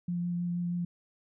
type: tone with vibrato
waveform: sine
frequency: 174.61 Hz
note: F3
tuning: in tune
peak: -29 dBFS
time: 0.08-0.85 s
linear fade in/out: 5 ms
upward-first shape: sine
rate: 6.3 Hz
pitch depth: 11 cents each way
effects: none